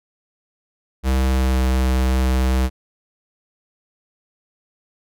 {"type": "tone with pitch glide", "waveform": "square", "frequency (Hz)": [65.41, 64.47], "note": ["C2", "C2"], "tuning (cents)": [0, -25], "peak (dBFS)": -16, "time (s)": [1.03, 2.7], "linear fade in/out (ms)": 50, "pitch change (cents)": -25, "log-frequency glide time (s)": [1.24, 1.64], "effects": []}